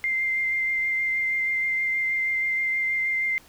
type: tone with vibrato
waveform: sine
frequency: 2093 Hz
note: C7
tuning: in tune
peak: -22 dBFS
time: 0.04-3.38 s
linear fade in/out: 0 ms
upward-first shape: sine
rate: 6.3 Hz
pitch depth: 12 cents each way
effects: pink hiss -53 dBFS RMS until 3.48 s